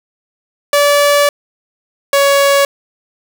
sawtooth tone pair in turn, 577 / 559.9 Hz, D5 / C#5, -31 / +17 cents, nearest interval minor second, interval 52 cents, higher first, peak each -4 dBFS, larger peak neither, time 0.73-1.29 / 2.13-2.65 s, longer first, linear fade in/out 2 ms, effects none

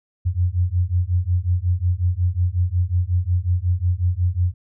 sine beating tone pair, 86.7 / 92.2 Hz, F2 / F#2, -12 / -6 cents, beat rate 5.5 Hz, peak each -20 dBFS, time 0.25-4.54 s, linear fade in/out 20 ms, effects none

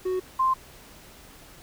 triangle / sine tone pair in turn, 370 / 1046.5 Hz, F#4 / C6, 0 / 0 cents, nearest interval octave + tritone, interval 1800 cents, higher second, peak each -22 / -19 dBFS, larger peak second, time 0.05-0.2 / 0.39-0.54 s, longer neither, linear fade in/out 10 ms, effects pink hiss -49 dBFS RMS until 1.62 s

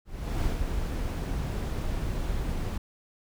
brown noise with ADSR envelope, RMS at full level -26 dBFS, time 0.05-2.78 s, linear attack 400 ms, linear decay 120 ms, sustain -4 dB, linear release 7 ms, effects none

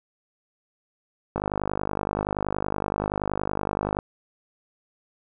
click train, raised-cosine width 1 ms, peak -11 dBFS, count 134, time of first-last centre 1.36-3.988 s, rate 50.6 Hz, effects none

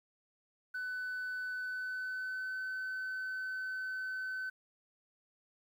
sine tone with pitch glide, 1500 to 1520.1 Hz, F#6 to F#6, +23 to +46 cents, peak -34 dBFS, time 0.74-4.5 s, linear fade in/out 10 ms, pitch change +23 cents, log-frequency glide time 1.45-2.58 s, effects tanh soft clip ceiling -35 dBFS + 11-bit

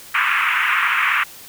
pink band-pass noise, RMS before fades -18 dBFS, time 0.14-1.24 s, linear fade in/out 10 ms, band 1100 to 2700 Hz, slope 48 dB/octave, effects white hiss -40 dBFS RMS until 1.48 s

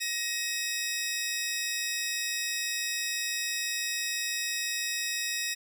15% pulse tone pair together, 1886 / 2550 Hz, A#6 / D#7, +20 / +42 cents, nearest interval perfect fourth, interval 522 cents, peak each -26 dBFS, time 0-5.55 s, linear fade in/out 20 ms, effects none

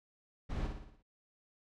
brown noise with echo, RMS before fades -37 dBFS, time 0.49-0.68 s, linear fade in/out 20 ms, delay 58 ms, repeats 6, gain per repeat -5 dB, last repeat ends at 1.028 s, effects low-pass 5000 Hz 12 dB/octave

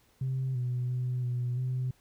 sine tone with pitch steps, 131.3 / 124.1 / 125.5 / 122.9 / 127.7 Hz, C3 / B2 / B2 / B2 / C3, +6 / +9 / +28 / -8 / -42 cents, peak -27 dBFS, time 0.21-1.91 s, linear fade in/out 5 ms, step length 340 ms, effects tanh soft clip ceiling -25 dBFS + pink hiss -66 dBFS RMS until 2 s

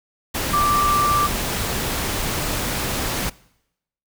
sine tone in noise, 1174.7 Hz, D6, in tune, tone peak -16 dBFS, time 0.53-1.27 s, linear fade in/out 10 ms, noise pink, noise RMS -24 dBFS, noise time 0.34-3.3 s, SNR +5 dB, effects noise-tail reverb RT60 0.8 s tail -22 dB re dry

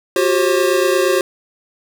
square tone cluster, 359.4 / 388 / 536 Hz, F4 / G4 / C5, +50 / -18 / +42 cents, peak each -18 dBFS, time 0.16-1.21 s, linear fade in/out 2 ms, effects none

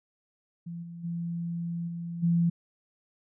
sine tone with level steps, 170 Hz, F3, 46 cents flat, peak -35 / -39 / -30 / -33 / -21 dBFS, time 0.66-2.5 s, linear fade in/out 10 ms, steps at 0.82 / 1.03 / 1.87 / 2.22 s, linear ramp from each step 20 ms, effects none

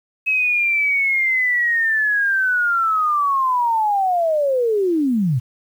sine linear sweep, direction down, 2572 to 111.4 Hz, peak -15 dBFS, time 0.26-5.4 s, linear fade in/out 20 ms, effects 8-bit

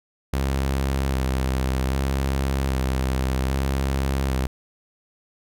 sawtooth tone with vibrato, 66.4 Hz, C2, 26 cents sharp, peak -17 dBFS, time 0.33-4.47 s, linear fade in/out 5 ms, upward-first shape square, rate 0.63 Hz, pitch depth 27 cents each way, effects none

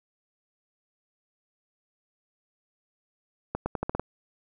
accelerating click train, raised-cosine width 1 ms, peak -14 dBFS, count 7, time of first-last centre 3.55-3.996 s, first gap 110 ms, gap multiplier 0.84, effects none

